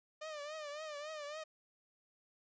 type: tone with vibrato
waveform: sawtooth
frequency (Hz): 603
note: D5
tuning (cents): +46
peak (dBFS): -39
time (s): 0.21-1.44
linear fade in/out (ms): 10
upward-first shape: triangle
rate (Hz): 3.6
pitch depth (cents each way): 100
effects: resampled to 16000 Hz